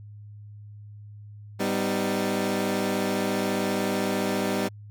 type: chord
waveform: 20% pulse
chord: G augmented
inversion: none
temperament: equal with one note detuned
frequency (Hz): 196 / 251.1 / 311.1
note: G3 / B3 / D#4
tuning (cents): 0 / +29 / 0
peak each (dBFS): -22 / -25 / -26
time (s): 1.59-4.69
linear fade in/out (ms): 20
effects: added 104 Hz sine -41 dBFS peak until 4.9 s